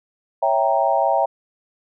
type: chord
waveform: sine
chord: C# diminished seventh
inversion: none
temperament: equal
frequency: 554.4 / 659.3 / 784 / 932.3 Hz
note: C#5 / E5 / G5 / Bb5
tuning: 0 / 0 / 0 / 0 cents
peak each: -22 / -20 / -20 / -22 dBFS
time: 0.42-1.26 s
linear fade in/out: 10 ms
effects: none